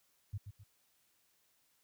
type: tone with echo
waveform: sine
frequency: 101 Hz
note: G#2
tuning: 48 cents flat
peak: -36 dBFS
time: 0.33-0.38 s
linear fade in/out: 10 ms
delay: 130 ms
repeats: 2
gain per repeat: -8 dB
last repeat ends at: 0.64 s
effects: white hiss -74 dBFS RMS until 1.83 s